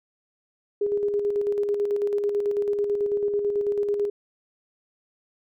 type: tone with tremolo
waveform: sine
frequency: 409.7 Hz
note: G#4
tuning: 24 cents flat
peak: -20 dBFS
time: 0.81-4.1 s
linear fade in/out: 5 ms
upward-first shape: square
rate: 9.1 Hz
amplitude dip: 40%
effects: none